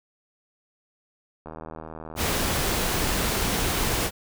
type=click train; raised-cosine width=1 ms; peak=-24 dBFS; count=105; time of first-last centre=1.46-2.768 s; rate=79.5 Hz
type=noise; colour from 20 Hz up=pink; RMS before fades=-25 dBFS; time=2.16-4.11 s; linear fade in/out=50 ms
effects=none